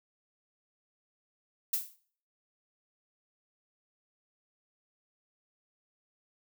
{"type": "noise with exponential decay", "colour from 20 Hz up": "violet", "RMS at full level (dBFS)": -26, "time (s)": [1.73, 1.96], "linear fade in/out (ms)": 5, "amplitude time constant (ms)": 48, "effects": ["noise-tail reverb RT60 0.5 s tail -18 dB re dry"]}